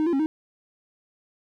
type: tone with pitch steps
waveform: triangle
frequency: 310.3 / 343.4 / 272 / 312.5 Hz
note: D#4 / F4 / C#4 / D#4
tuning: -5 / -29 / -33 / +8 cents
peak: -18 dBFS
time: 0-0.26 s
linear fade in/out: 0 ms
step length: 65 ms
effects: none